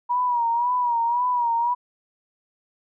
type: tone with vibrato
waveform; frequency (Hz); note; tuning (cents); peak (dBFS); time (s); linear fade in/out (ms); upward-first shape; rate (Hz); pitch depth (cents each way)
sine; 960; B5; -49; -19; 0.09-1.75; 20; sine; 1.9; 66
effects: none